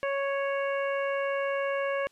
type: harmonic tone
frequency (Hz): 554.4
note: C#5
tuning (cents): 0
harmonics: 1 / 2 / 3 / 4 / 5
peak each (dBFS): -28 / -35 / -36 / -39 / -42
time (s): 0.03-2.07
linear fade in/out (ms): 0
effects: white hiss -64 dBFS RMS until 2.11 s + low-pass 8000 Hz 12 dB/octave